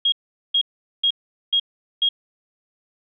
sine tone bursts, 3270 Hz, G#7, 28 cents flat, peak -15 dBFS, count 5, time 0.05-2.09 s, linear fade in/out 5 ms, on 72 ms, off 420 ms, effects none

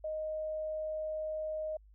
sine tone, 622.3 Hz, D#5, in tune, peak -34 dBFS, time 0.04-1.77 s, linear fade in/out 5 ms, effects added 51 Hz sine -56 dBFS peak until 1.94 s

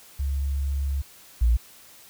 sine tone pair in turn, 69.3 / 58.51 Hz, C#2 / A#1, 0 / +7 cents, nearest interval minor third, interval 293 cents, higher first, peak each -23 / -16 dBFS, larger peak second, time 0.19-1.02 / 1.41-1.57 s, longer first, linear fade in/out 10 ms, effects white hiss -50 dBFS RMS until 2.09 s

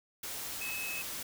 sine tone in noise, 2582 Hz, E7, 37 cents flat, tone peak -37 dBFS, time 0.61-1.02 s, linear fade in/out 5 ms, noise white, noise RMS -40 dBFS, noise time 0.23-1.23 s, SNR 0 dB, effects none

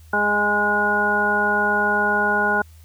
harmonic tone, 206.9 Hz, G#3, 6 cents flat, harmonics 1 / 2 / 3 / 4 / 5 / 7, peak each -28 / -26 / -28 / -23 / -28 / -19 dBFS, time 0.13-2.62 s, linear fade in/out 5 ms, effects added 80 Hz sine -43 dBFS peak until 2.84 s + white hiss -56 dBFS RMS until 2.84 s

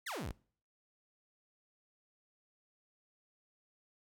sawtooth exponential sweep, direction down, 2217 to 37.65 Hz, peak -35 dBFS, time 0.06-0.32 s, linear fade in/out 10 ms, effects noise-tail reverb RT60 0.5 s tail -23 dB re dry

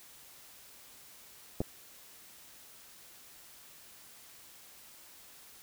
clicks, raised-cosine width 2 ms, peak -17 / -24 dBFS, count 2, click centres 1.605 / 1.615 s, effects white hiss -55 dBFS RMS until 5.62 s

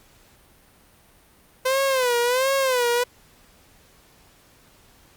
sawtooth tone with vibrato, 510 Hz, C5, 44 cents flat, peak -15 dBFS, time 1.65-3.04 s, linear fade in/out 10 ms, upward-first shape sine, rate 1.4 Hz, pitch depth 120 cents each way, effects pink hiss -55 dBFS RMS until 5.16 s + Opus 48 kbps

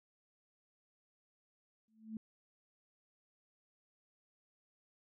sine tone with exponential growth, 220 Hz, A3, in tune, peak -37 dBFS, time 1.88-2.17 s, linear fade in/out 2 ms, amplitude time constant 62 ms, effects none

